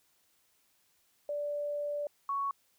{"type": "tone pair in turn", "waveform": "sine", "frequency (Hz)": [584, 1113], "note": ["D5", "C#6"], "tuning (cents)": [-10, 7], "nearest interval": "major seventh", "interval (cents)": 1117, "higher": "second", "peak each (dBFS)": [-32, -30], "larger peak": "second", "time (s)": [[1.29, 2.07], [2.29, 2.51]], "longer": "first", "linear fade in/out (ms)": 2, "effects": ["white hiss -71 dBFS RMS until 2.78 s"]}